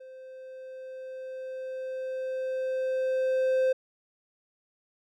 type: tone with level ramp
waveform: triangle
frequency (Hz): 520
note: C5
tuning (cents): -11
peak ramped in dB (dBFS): -42 to -19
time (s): 0-3.73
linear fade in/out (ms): 10
effects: none